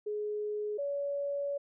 sine tone pair in turn, 419.9 / 566.7 Hz, G#4 / C#5, +19 / +38 cents, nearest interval perfect fourth, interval 519 cents, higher second, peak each -32 / -31 dBFS, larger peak second, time 0.06-0.78 / 0.78-1.58 s, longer second, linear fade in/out 10 ms, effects none

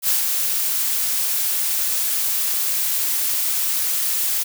blue noise with ADSR envelope, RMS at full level -17 dBFS, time 0.02-4.44 s, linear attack 68 ms, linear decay 130 ms, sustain -4 dB, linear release 18 ms, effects none

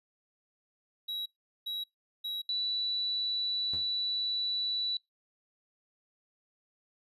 triangle tone bursts, 3871 Hz, B7, 35 cents flat, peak -32 dBFS, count 3, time 1.08-2.42 s, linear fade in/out 10 ms, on 180 ms, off 400 ms
sine tone, 3951 Hz, B7, in tune, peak -29 dBFS, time 2.49-4.97 s, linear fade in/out 2 ms
sawtooth tone with exponential decay, 86.1 Hz, F2, 24 cents flat, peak -37 dBFS, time 3.73-3.93 s, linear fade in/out 5 ms, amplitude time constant 42 ms
effects noise-tail reverb RT60 0.2 s tail -25 dB re dry + resampled to 32000 Hz

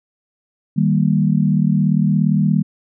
sine chord, Eb major, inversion none, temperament equal, 155.56 / 196 / 233.1 Hz, Eb3 / G3 / Bb3, 0 / 0 / 0 cents, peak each -16 / -16 / -20 dBFS, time 0.76-2.63 s, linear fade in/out 20 ms, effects none

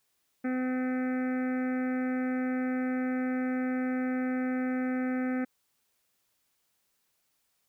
harmonic tone with a mistuned harmonic, 255.2 Hz, C4, 43 cents flat, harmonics 1 / 2 / 3 / 5 / 6 / 7 / 8 / 9 / 10, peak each -28 / -38 / -43 / -46 / -44 / -46 / -47 / -52 / -60 dBFS, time 0.44-5.45 s, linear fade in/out 10 ms, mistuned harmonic 10, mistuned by -16 cents, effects white hiss -75 dBFS RMS until 7.68 s

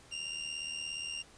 sawtooth tone with amplitude modulation, 2794 Hz, F7, in tune, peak -31 dBFS, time 0.11-1.23 s, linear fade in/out 20 ms, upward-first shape sine, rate 77.1 Hz, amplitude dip 60%, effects pink hiss -58 dBFS RMS until 1.37 s + resampled to 22050 Hz

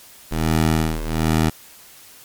15% pulse ring-modulated tone, 79.3 Hz, D#2, 33 cents sharp, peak -8 dBFS, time 0.31-1.5 s, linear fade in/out 10 ms, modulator 40.3 Hz, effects white hiss -45 dBFS RMS until 2.24 s + MP3 96 kbps

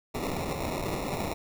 blue noise with sample-and-hold, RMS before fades -32 dBFS, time 0.14-1.34 s, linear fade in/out 10 ms, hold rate 1575 Hz, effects none

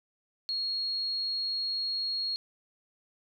sine tone, 4296 Hz, C8, 45 cents sharp, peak -29 dBFS, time 0.49-2.36 s, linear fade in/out 0 ms, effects none

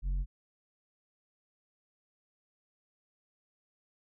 sine tone with tanh clipping, 45.68 Hz, F#1, 21 cents flat, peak -30 dBFS, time 0.02-0.26 s, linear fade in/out 50 ms, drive 6 dB, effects none

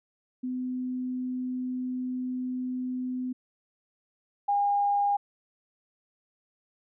sine tone pair in turn, 253.3 / 810.7 Hz, B3 / G#5, +44 / -42 cents, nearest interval octave + minor sixth, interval 2014 cents, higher second, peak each -29 / -22 dBFS, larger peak second, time 0.43-3.33 / 4.48-5.17 s, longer first, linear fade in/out 10 ms, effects none

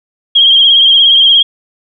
sine tone with vibrato, 3220 Hz, G7, 46 cents sharp, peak -3 dBFS, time 0.35-1.43 s, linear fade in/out 10 ms, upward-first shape sine, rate 17 Hz, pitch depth 48 cents each way, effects none

